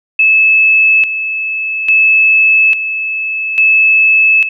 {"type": "tone with tremolo", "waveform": "sine", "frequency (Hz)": 2606, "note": "E7", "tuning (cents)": -20, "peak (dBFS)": -5, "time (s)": [0.19, 4.49], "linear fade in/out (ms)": 5, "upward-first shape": "square", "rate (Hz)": 0.59, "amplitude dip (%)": 65, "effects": []}